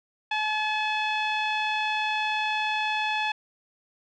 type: tone with low-pass filter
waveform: sawtooth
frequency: 857 Hz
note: A5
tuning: 46 cents flat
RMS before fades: -27 dBFS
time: 0.31-3.32 s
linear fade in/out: 5 ms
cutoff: 3000 Hz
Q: 3.1
effects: none